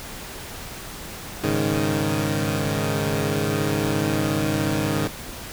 15% pulse chord, Ab suspended fourth, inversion none, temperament equal, 103.83 / 138.59 / 155.56 Hz, Ab2 / Db3 / Eb3, 0 / 0 / 0 cents, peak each -19 / -20 / -19 dBFS, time 1.43-5.08 s, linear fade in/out 10 ms, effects pink hiss -36 dBFS RMS until 5.52 s

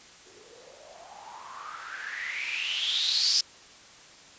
violet noise with low-pass filter sweep, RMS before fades -32 dBFS, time 0.26-3.41 s, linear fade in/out 5 ms, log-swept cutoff 370 to 5200 Hz, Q 8.4, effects white hiss -51 dBFS RMS until 4.38 s + resampled to 16000 Hz

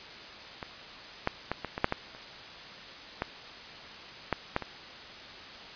clicks, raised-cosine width 0.5 ms, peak -21 / -11 / -14 / -18 / -18 / -7 / -13 / -30 / -14 / -11 / -11 / -21 dBFS, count 12, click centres 0.628 / 1.274 / 1.516 / 1.647 / 1.779 / 1.844 / 1.924 / 2.149 / 3.221 / 4.327 / 4.564 / 4.623 s, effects white hiss -45 dBFS RMS until 5.75 s + resampled to 11025 Hz

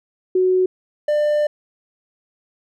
sine / triangle tone pair in turn, 370 / 596.1 Hz, F#4 / D5, 0 / +26 cents, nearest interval minor sixth, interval 826 cents, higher second, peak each -13 dBFS, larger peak neither, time 0.35-0.66 / 1.08-1.47 s, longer second, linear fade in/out 5 ms, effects none

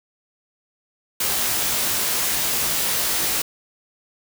white noise with comb filter, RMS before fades -22 dBFS, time 1.2-3.42 s, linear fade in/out 5 ms, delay 19 ms, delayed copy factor +0.75, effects none

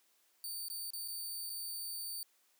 10% pulse tone with dropouts, 4584 Hz, D8, 43 cents flat, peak -33 dBFS, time 0.44-2.23 s, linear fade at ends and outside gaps 1 ms, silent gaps 0.684-0.7 / 0.905-0.934 / 1.078-1.083 / 1.496-1.5 s, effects white hiss -72 dBFS RMS until 2.59 s + high-pass 300 Hz 12 dB/octave

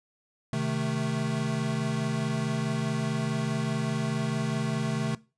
square chord, A diminished, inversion first, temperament equal, 130.81 / 155.56 / 220 Hz, C3 / Eb3 / A3, 0 / 0 / 0 cents, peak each -32 dBFS, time 0.53-5.15 s, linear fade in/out 2 ms, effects noise-tail reverb RT60 0.3 s tail -20 dB re dry + resampled to 22050 Hz

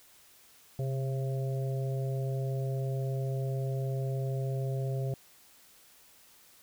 harmonic tone with a mistuned harmonic, 134.3 Hz, C3, 46 cents sharp, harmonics 1 / 3 / 4 / 5, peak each -30 / -40 / -42 / -44 dBFS, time 0.79-5.14 s, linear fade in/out 2 ms, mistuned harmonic 1, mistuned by -37 cents, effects white hiss -59 dBFS RMS until 6.62 s

